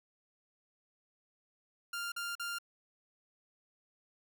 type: tone bursts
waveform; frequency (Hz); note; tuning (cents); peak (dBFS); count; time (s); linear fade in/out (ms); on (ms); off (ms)
sawtooth; 1396.9; F6; 0; -33; 3; 1.93-2.586; 5; 190; 43
effects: none